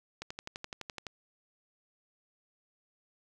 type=click train; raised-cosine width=0.2 ms; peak=-22 dBFS; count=11; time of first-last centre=0.22-1.067 s; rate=11.8 Hz; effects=none